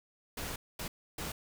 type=noise bursts at uneven times; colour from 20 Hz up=pink; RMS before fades=-39 dBFS; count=3; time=0.37-0.56 / 0.79-0.88 / 1.18-1.32 s; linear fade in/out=5 ms; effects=none